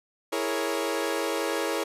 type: chord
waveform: sawtooth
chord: A# half-diminished seventh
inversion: second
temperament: equal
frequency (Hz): 329.6 / 415.3 / 466.2 / 554.4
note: E4 / G#4 / A#4 / C#5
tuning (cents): 0 / 0 / 0 / 0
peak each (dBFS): -28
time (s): 0.32-1.84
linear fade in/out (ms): 10
effects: resampled to 32000 Hz